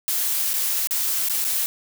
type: noise with dropouts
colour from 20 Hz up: blue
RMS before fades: -23 dBFS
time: 0.08-1.66 s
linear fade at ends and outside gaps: 0 ms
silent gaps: 0.533-0.539 / 0.872-0.909 / 1.286-1.297 / 1.443-1.449 s
effects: none